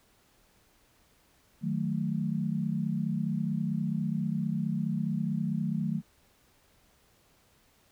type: chord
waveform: sine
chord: D# diminished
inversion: none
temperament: equal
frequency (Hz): 155.56 / 185 / 220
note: D#3 / F#3 / A3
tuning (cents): 0 / 0 / 0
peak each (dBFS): -32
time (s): 1.61-6.02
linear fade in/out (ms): 50
effects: pink hiss -65 dBFS RMS until 7.91 s